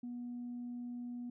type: tone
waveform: sine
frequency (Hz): 242.8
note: B3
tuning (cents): -29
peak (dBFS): -39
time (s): 0.03-1.3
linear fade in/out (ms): 5
effects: tanh soft clip ceiling -37 dBFS